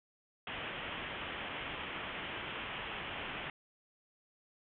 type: low-pass noise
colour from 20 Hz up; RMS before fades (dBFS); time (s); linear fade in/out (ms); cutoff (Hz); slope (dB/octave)
white; -42; 0.47-3.5; 2; 3300; 96
effects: none